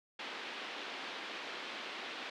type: band-pass noise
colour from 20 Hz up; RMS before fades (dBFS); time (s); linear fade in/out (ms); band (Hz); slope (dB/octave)
white; -44; 0.19-2.3; 5; 240 to 3600; 24
effects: none